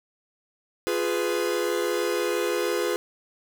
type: chord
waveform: 45% pulse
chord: F diminished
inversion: none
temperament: equal with one note detuned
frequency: 349.2 / 415.3 / 498.2 Hz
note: F4 / Ab4 / Cb5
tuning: 0 / 0 / +15 cents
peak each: -28 dBFS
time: 0.87-2.96 s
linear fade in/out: 0 ms
effects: none